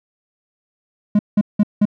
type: tone bursts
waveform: triangle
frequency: 207.7 Hz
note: G#3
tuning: in tune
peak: -8 dBFS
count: 4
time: 1.15-1.854 s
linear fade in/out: 5 ms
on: 41 ms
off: 180 ms
effects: none